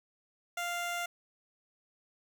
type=tone; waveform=15% pulse; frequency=697 Hz; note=F5; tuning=4 cents flat; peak=-27 dBFS; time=0.57-1.06 s; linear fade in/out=5 ms; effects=none